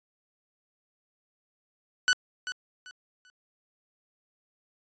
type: tone with echo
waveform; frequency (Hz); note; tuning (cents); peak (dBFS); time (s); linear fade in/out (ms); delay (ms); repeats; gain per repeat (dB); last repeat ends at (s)
sawtooth; 1489; F#6; +11; -16; 2.08-2.13; 0; 390; 3; -12; 3.3
effects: resampled to 16000 Hz